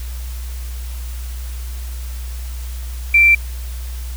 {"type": "tone with quantisation", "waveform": "sine", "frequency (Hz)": 2349, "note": "D7", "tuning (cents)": 0, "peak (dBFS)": -7, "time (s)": [3.14, 3.35], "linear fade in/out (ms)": 5, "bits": 6, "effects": ["added 61 Hz sine -24 dBFS peak until 4.16 s", "white hiss -39 dBFS RMS until 4.16 s"]}